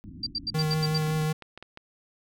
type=low-pass noise; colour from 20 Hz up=white; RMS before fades=-43 dBFS; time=0.04-1.27 s; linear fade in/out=0 ms; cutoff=310 Hz; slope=96 dB/octave
type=tone bursts; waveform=sine; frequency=4699 Hz; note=D8; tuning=in tune; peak=-26 dBFS; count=7; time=0.23-0.98 s; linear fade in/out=5 ms; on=36 ms; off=83 ms
type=tone with vibrato; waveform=square; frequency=155.56 Hz; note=D#3; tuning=in tune; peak=-25 dBFS; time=0.54-1.33 s; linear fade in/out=10 ms; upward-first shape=sine; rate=5.4 Hz; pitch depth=13 cents each way
type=clicks; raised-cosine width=0.3 ms; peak=-26 dBFS; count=10; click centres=0.733 / 1.023 / 1.068 / 1.104 / 1.218 / 1.299 / 1.423 / 1.576 / 1.626 / 1.774 s
effects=none